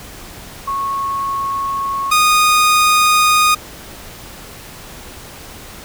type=tone pair in turn; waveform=sine / sawtooth; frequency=1100 / 1234.7 Hz; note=C#6 / D#6; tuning=-14 / -14 cents; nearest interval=major second; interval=200 cents; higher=second; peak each=-17 / -6 dBFS; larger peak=second; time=0.67-2.11 / 2.11-3.55 s; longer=neither; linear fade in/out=10 ms; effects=pink hiss -35 dBFS RMS until 5.84 s